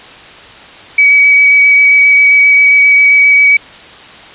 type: tone with vibrato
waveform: sine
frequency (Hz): 2272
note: C#7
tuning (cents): +42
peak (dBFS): -3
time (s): 0.98-3.57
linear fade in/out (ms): 5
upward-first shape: square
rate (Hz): 7.5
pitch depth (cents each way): 8
effects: white hiss -33 dBFS RMS until 4.34 s + resampled to 8000 Hz